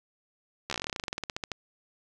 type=slowing click train; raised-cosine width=0.2 ms; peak=-15 dBFS; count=23; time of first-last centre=0.7-1.517 s; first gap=13 ms; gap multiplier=1.09; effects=none